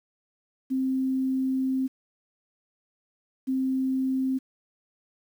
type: tone pair in turn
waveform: sine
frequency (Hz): 262.7 / 262.7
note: C4 / C4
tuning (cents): +7 / +7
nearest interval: unison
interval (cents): 0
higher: neither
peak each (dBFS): -23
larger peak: neither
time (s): 0.7-1.88 / 3.47-4.39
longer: first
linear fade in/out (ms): 20
effects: 9-bit